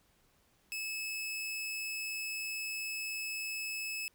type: tone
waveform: sawtooth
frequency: 2597 Hz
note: E7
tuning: 26 cents flat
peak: -33 dBFS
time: 0.72-4.08 s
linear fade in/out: 0 ms
effects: pink hiss -70 dBFS RMS until 4.14 s